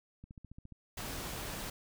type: click train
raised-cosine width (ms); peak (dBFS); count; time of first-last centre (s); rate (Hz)
5; -37; 8; 0.24-0.723; 14.5
type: noise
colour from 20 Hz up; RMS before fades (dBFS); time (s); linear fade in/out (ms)
pink; -41; 0.97-1.7; 5
effects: none